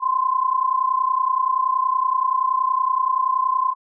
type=tone pair together; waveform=sine; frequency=1024.4 / 1055 Hz; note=C6 / C6; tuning=-37 / +14 cents; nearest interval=minor second; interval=51 cents; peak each=-20 dBFS; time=0-3.75 s; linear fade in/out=50 ms; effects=none